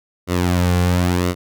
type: tone with flanger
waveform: sawtooth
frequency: 89.1 Hz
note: F2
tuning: 35 cents sharp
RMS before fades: -17 dBFS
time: 0.27-1.35 s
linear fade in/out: 50 ms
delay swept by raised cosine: 1.2 to 3.2 ms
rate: 0.97 Hz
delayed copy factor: -0.6
effects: none